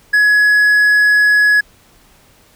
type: tone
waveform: triangle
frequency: 1684 Hz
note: G#6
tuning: 24 cents sharp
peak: -6 dBFS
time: 0.13-1.61 s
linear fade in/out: 10 ms
effects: pink hiss -49 dBFS RMS until 2.55 s